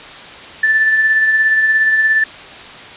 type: tone with tremolo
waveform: sine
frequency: 1760 Hz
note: A6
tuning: in tune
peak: -8 dBFS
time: 0.63-2.24 s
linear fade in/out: 5 ms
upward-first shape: sine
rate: 17 Hz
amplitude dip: 35%
effects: white hiss -33 dBFS RMS until 2.96 s + resampled to 8000 Hz